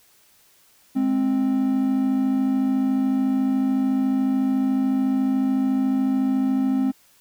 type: tone pair together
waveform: triangle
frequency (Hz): 209.1 / 263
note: G#3 / C4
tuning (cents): +12 / +9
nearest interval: major third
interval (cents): 397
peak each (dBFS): -24 / -17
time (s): 0.95-6.92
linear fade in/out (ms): 20
effects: white hiss -57 dBFS RMS until 7.2 s